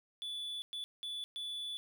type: tone bursts at uneven times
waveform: triangle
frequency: 3458 Hz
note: A7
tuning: 31 cents flat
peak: -37 dBFS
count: 4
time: 0.22-0.62 / 0.73-0.84 / 1.03-1.24 / 1.36-1.77 s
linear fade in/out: 0 ms
effects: none